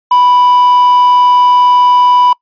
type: tone with quantisation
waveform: triangle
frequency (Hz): 987.8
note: B5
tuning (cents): 0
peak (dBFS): -3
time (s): 0.11-2.33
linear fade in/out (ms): 5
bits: 5
effects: noise-tail reverb RT60 0.1 s tail -24 dB re dry + resampled to 11025 Hz